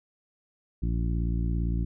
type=harmonic tone; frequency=57.6 Hz; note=A#1; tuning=20 cents flat; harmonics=1 / 2 / 3 / 4 / 5 / 6; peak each=-26 / -32 / -33 / -41 / -39 / -44 dBFS; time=0.82-1.85 s; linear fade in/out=10 ms; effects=none